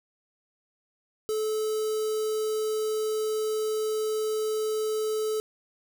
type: tone with notch filter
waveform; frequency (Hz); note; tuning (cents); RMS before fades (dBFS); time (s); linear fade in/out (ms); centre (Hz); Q
square; 433.1; A4; -27; -28; 1.29-5.4; 0; 2000; 0.57
effects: none